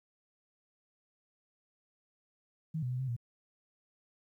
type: tone with pitch steps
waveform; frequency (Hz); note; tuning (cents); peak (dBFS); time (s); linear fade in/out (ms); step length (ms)
sine; 158.9 / 125 / 126.2 / 131.8 / 118.8; D#3 / B2 / B2 / C3 / A#2; +37 / +21 / +38 / +13 / +33; -32; 2.74-3.165; 10; 85
effects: 12-bit